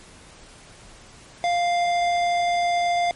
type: tone with hard clipping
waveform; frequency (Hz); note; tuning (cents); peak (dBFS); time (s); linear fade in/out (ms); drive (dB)
triangle; 698.5; F5; 0; -21; 1.44-3.11; 0; 18
effects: pink hiss -47 dBFS RMS until 3.15 s + MP3 48 kbps